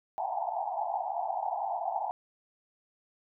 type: band-pass noise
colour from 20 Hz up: pink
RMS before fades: -33 dBFS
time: 0.18-2.11 s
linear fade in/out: 0 ms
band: 680 to 910 Hz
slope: 96 dB/octave
effects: none